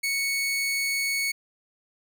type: tone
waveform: sawtooth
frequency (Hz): 2217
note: C#7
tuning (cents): 0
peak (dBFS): -21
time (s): 0.03-1.32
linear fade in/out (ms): 10
effects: none